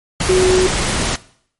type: tone in noise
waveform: sine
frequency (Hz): 370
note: F#4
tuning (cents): 0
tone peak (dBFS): -9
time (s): 0.29-0.67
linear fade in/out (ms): 5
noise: pink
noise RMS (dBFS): -18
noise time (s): 0.2-1.16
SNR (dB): +6
effects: noise-tail reverb RT60 0.6 s tail -19 dB re dry + MP3 48 kbps